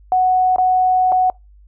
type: tone with dropouts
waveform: sine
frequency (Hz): 740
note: F#5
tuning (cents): 0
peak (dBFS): -11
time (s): 0.12-1.3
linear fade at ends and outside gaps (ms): 1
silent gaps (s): 0.561-0.583 / 1.12-1.123
effects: noise-tail reverb RT60 0.2 s tail -25 dB re dry + added 50 Hz sine -43 dBFS peak until 1.67 s